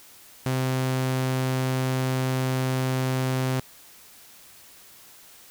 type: tone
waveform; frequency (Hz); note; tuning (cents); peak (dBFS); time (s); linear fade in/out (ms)
sawtooth; 130; C3; -11; -19; 0.46-3.6; 2
effects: white hiss -50 dBFS RMS until 5.5 s